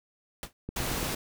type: noise with exponential decay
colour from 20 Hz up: pink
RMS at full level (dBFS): -33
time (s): 0.43-0.53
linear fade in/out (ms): 1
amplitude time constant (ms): 20
type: click train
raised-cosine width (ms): 3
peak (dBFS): -22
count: 5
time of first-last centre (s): 0.69-1.142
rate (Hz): 8.84
type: noise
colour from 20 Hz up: pink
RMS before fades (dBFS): -32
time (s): 0.76-1.15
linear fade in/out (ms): 5
effects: none